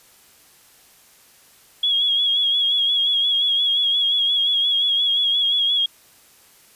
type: tone with vibrato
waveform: sine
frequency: 3322 Hz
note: G#7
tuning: in tune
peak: -16 dBFS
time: 1.83-5.86 s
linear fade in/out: 5 ms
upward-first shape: sine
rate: 5.7 Hz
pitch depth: 43 cents each way
effects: white hiss -52 dBFS RMS until 6.75 s + resampled to 32000 Hz